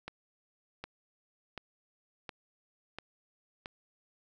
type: accelerating click train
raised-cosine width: 0.3 ms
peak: -24 dBFS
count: 6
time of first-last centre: 0.08-3.659 s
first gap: 760 ms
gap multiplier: 0.97
effects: none